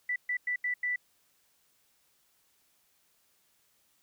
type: tone bursts at uneven times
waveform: sine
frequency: 1975.5 Hz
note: B6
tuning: in tune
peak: -28 dBFS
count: 5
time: 0.09-0.16 / 0.29-0.37 / 0.47-0.56 / 0.64-0.74 / 0.83-0.96 s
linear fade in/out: 5 ms
effects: white hiss -70 dBFS RMS until 4.02 s